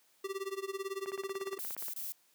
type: tone with tremolo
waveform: square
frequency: 389.6 Hz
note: G4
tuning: 11 cents flat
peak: -34 dBFS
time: 0.24-1.58 s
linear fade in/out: 5 ms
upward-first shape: sine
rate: 18 Hz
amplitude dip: 90%
type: click train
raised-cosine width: 0.5 ms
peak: -32 dBFS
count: 15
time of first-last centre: 1.06-1.884 s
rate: 17 Hz
type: noise bursts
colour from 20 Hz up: violet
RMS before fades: -40 dBFS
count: 3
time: 1.59-2.122 s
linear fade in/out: 2 ms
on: 160 ms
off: 26 ms
effects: white hiss -69 dBFS RMS until 2.34 s + high-pass 200 Hz 12 dB/octave